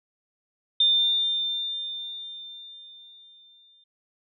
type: tone with exponential decay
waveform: sine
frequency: 3599 Hz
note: A7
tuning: 38 cents sharp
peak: -16 dBFS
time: 0.8-3.84 s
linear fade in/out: 5 ms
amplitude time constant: 660 ms
effects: none